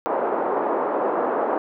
pink band-pass noise, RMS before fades -23 dBFS, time 0.06-1.58 s, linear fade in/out 0 ms, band 340 to 1100 Hz, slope 24 dB/octave, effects none

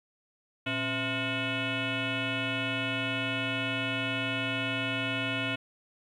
sine tone with frequency modulation, 1431 Hz, F6, 42 cents sharp, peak -27 dBFS, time 0.66-5.56 s, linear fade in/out 10 ms, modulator 387 Hz, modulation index 4.3, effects tanh soft clip ceiling -24 dBFS + 11-bit

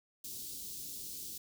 white band-stop noise, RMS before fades -44 dBFS, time 0.24-1.38 s, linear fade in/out 5 ms, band 370 to 3900 Hz, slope 24 dB/octave, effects none

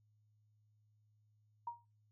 sine tone with exponential decay, 944 Hz, A#5, 22 cents sharp, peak -36 dBFS, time 1.67-1.85 s, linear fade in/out 5 ms, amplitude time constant 37 ms, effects noise-tail reverb RT60 0.3 s tail -25 dB re dry + added 106 Hz sine -70 dBFS peak until 2.11 s

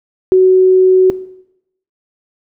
sine tone, 373 Hz, F#4, 14 cents sharp, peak -4 dBFS, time 0.32-1.1 s, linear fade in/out 0 ms, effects noise-tail reverb RT60 0.8 s tail -18 dB re dry

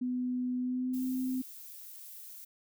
sine tone with pitch glide, 250 to 257 Hz, B3 to C4, +21 to -31 cents, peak -30 dBFS, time 0.01-1.42 s, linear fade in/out 10 ms, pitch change +48 cents, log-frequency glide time 0.58-1.04 s
violet noise, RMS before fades -48 dBFS, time 0.93-2.45 s, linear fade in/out 10 ms
effects none

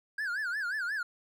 triangle tone with vibrato, 1568 Hz, G6, in tune, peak -29 dBFS, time 0.18-1.03 s, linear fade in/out 5 ms, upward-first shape sine, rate 5.6 Hz, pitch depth 200 cents each way, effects none

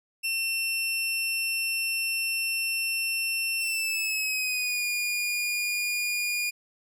sawtooth tone with pitch glide, 2700 to 2433 Hz, E7 to D#7, +41 to -39 cents, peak -23 dBFS, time 0.23-6.51 s, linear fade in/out 20 ms, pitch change -180 cents, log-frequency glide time 3.6-4.86 s, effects none

